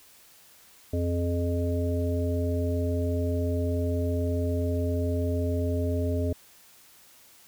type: harmonic tone with a mistuned harmonic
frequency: 87.31 Hz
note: F2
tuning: in tune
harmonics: 1 / 3 / 5 / 7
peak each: -26 / -31 / -33 / -34 dBFS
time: 0.93-6.33 s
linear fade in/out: 5 ms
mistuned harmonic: 5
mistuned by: -46 cents
effects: white hiss -55 dBFS RMS until 7.47 s